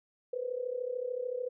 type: tone with amplitude modulation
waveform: sine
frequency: 498.1 Hz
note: B4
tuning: 15 cents sharp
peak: -29 dBFS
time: 0.33-1.49 s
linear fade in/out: 5 ms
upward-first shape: sine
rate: 33.5 Hz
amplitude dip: 80%
effects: none